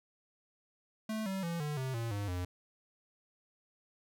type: tone with pitch steps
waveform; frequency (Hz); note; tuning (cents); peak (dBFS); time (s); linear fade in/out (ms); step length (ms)
square; 218.2 / 192.16 / 169.23 / 149.03 / 131.25 / 115.59 / 101.79 / 89.65; A3 / G3 / E3 / D3 / C3 / A#2 / G#2 / F2; -14 / -34 / +46 / +26 / +6 / -14 / -34 / +46; -35; 1.09-2.45; 5; 170
effects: none